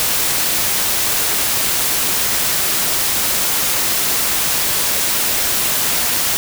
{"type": "noise", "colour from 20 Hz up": "white", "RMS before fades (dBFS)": -17, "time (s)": [0, 6.37], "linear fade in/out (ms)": 0, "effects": []}